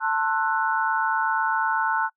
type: chord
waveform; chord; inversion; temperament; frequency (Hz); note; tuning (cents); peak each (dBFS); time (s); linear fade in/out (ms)
sine; F# half-diminished seventh; first; just; 888 / 1065.6 / 1332 / 1480; A5 / C6 / E6 / F#6; +16 / +31 / +18 / 0; -24 / -29 / -29 / -25; 0-2.1; 50
effects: noise-tail reverb RT60 0.1 s tail -24 dB re dry